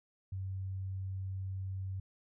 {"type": "tone", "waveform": "sine", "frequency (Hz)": 95.3, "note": "G2", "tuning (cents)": -48, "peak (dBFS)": -36, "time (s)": [0.32, 2], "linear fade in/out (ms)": 5, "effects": []}